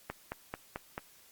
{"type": "click train", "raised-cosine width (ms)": 0.5, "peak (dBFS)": -21, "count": 5, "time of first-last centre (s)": [0.1, 0.979], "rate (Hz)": 4.55, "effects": ["white hiss -60 dBFS RMS until 1.31 s", "Opus 48 kbps"]}